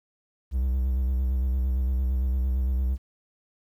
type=tone with vibrato; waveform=triangle; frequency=64.3 Hz; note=C2; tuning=30 cents flat; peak=-20 dBFS; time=0.51-2.98 s; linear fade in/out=50 ms; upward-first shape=square; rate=8.8 Hz; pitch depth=45 cents each way; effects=10-bit